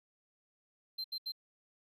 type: tone bursts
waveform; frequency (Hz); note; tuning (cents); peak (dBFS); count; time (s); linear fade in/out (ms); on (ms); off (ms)
triangle; 4129; C8; -24; -35; 3; 0.98-1.321; 10; 63; 76
effects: none